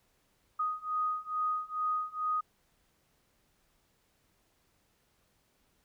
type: beating tone pair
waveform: sine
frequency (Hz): 1244.5 / 1246.8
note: D#6 / D#6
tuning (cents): 0 / +3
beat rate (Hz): 2.3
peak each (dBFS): -34 / -33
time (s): 0.59-2.41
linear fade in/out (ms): 10
effects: pink hiss -72 dBFS RMS until 5.84 s